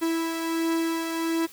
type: beating tone pair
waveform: 45% pulse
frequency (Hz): 328.6 / 330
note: E4 / E4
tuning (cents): -5 / +2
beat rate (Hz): 1.4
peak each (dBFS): -25 / -33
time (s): 0.01-1.47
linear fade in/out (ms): 20
effects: white hiss -48 dBFS RMS until 1.52 s